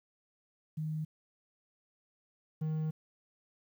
sine / triangle tone pair in turn, 155.56 / 156.41 Hz, D#3 / D#3, 0 / +9 cents, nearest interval unison, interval 9 cents, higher second, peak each -33 / -29 dBFS, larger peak second, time 0.77-1.05 / 2.61-2.91 s, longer second, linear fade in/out 10 ms, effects 11-bit

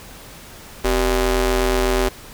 sawtooth ring-modulated tone, 213 Hz, G#3, 44 cents sharp, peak -9 dBFS, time 0.84-2.09 s, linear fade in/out 10 ms, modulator 169 Hz, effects pink hiss -40 dBFS RMS until 2.33 s

